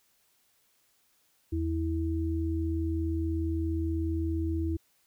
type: tone pair together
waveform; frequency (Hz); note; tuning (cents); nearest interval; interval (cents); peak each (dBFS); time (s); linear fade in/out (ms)
sine; 81.58 / 326.3; E2 / E4; -17 / -18; 2 octaves; 2399; -29 / -31; 1.52-4.77; 10
effects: white hiss -69 dBFS RMS until 5.06 s